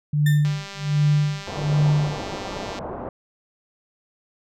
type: tone with tremolo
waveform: sine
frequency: 148.2 Hz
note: D3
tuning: 16 cents sharp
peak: -14 dBFS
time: 0.13-2.34 s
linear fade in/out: 5 ms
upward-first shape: sine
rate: 1.3 Hz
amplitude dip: 100%
type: tone with exponential decay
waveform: 35% pulse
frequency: 1796 Hz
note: A6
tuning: 35 cents sharp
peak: -22 dBFS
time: 0.26-0.6 s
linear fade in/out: 5 ms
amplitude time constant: 72 ms
type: click train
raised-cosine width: 0.2 ms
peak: -19 dBFS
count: 464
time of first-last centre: 0.45-2.788 s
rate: 198 Hz
type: low-pass noise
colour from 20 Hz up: white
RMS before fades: -32 dBFS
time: 1.47-3.09 s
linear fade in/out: 2 ms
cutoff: 910 Hz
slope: 24 dB/octave
effects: none